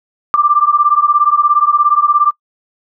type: beating tone pair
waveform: sine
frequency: 1174.7 / 1191.7 Hz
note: D6 / D6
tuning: 0 / +25 cents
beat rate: 17 Hz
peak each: -11 dBFS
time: 0.34-2.31 s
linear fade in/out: 0 ms
effects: noise-tail reverb RT60 0.1 s tail -25 dB re dry